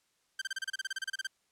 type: tone bursts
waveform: sawtooth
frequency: 1565 Hz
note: G6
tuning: 3 cents flat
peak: -29 dBFS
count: 16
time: 0.39-1.271 s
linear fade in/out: 5 ms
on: 26 ms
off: 31 ms
effects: white hiss -74 dBFS RMS until 1.51 s + low-pass 9000 Hz 12 dB/octave